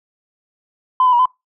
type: tone with pitch steps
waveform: sine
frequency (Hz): 1020 / 1003 / 958 / 1014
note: C6 / B5 / A#5 / B5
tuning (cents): -44 / +26 / +47 / +45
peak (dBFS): -9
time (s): 1-1.256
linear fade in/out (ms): 2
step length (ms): 64
effects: noise-tail reverb RT60 0.2 s tail -25 dB re dry + tanh soft clip ceiling -5 dBFS